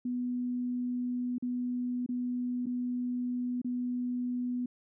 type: tone with dropouts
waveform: sine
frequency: 246.9 Hz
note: B3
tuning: in tune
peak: -30 dBFS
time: 0.05-4.66 s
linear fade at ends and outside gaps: 5 ms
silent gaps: 1.383-1.424 / 2.063-2.089 / 2.659-2.666 / 3.617-3.645 s
effects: none